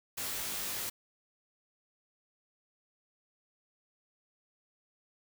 white noise with comb filter, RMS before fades -37 dBFS, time 0.17-0.9 s, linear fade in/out 10 ms, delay 20 ms, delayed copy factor +0.85, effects none

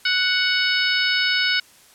harmonic tone with a mistuned harmonic, 740 Hz, F#5, in tune, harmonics 2 / 3 / 4 / 5 / 6 / 7, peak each -22 / -24 / -25 / -26 / -27 / -27 dBFS, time 0.05-1.6 s, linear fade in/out 5 ms, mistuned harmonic 5, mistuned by +29 cents, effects white hiss -51 dBFS RMS until 1.94 s + low-pass 12000 Hz 12 dB/octave

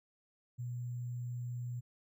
sine tone with sample-and-hold, 122.1 Hz, B2, 19 cents flat, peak -37 dBFS, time 0.58-1.81 s, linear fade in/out 20 ms, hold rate 7350 Hz, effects none

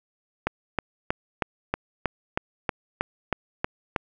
click train, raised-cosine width 0.5 ms, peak -8 dBFS, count 12, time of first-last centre 0.47-3.962 s, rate 3.15 Hz, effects none

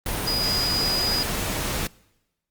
sine tone in noise, 4927 Hz, D#8, 18 cents flat, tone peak -22 dBFS, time 0.27-1.23 s, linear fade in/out 2 ms, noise pink, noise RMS -27 dBFS, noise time 0.06-1.87 s, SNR +2 dB, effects noise-tail reverb RT60 1.0 s tail -24 dB re dry + Opus 32 kbps

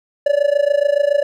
triangle tone with amplitude modulation, 575 Hz, D5, 37 cents flat, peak -7 dBFS, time 0.26-1.23 s, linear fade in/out 5 ms, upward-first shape sine, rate 27.1 Hz, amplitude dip 90%, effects none

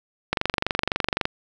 click train, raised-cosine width 0.3 ms, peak -5 dBFS, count 23, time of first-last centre 0.33-1.254 s, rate 23.8 Hz, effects none

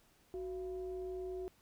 sine tone with frequency modulation, 370 Hz, F#4, in tune, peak -39 dBFS, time 0.34-1.48 s, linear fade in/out 0 ms, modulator 314 Hz, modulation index 0.44, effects pink hiss -69 dBFS RMS until 1.61 s

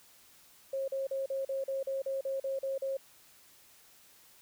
sine tone bursts, 540 Hz, C#5, 45 cents flat, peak -31 dBFS, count 12, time 0.73-2.97 s, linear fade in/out 5 ms, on 150 ms, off 40 ms, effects white hiss -60 dBFS RMS until 4.41 s

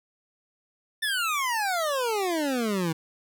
25% pulse exponential sweep, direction down, 1800 to 156.6 Hz, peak -21 dBFS, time 1.02-2.93 s, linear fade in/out 10 ms, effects none

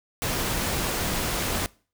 pink noise, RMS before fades -27 dBFS, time 0.22-1.66 s, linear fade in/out 0 ms, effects noise-tail reverb RT60 0.4 s tail -23 dB re dry

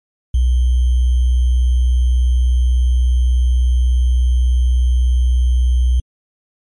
sine tone with sample-and-hold, 61.74 Hz, B1, in tune, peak -10 dBFS, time 0.34-6 s, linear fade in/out 5 ms, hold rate 3150 Hz, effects MP3 48 kbps

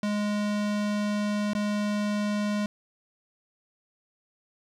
square tone with dropouts, 207.7 Hz, G#3, in tune, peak -26 dBFS, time 0.03-2.66 s, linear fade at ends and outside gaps 2 ms, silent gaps 1.534-1.55 s, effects low-pass 7000 Hz 12 dB/octave + 9-bit

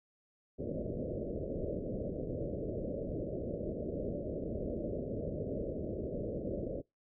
white low-pass noise, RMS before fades -38 dBFS, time 0.58-6.82 s, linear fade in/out 20 ms, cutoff 610 Hz, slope 96 dB/octave, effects noise-tail reverb RT60 0.2 s tail -24 dB re dry

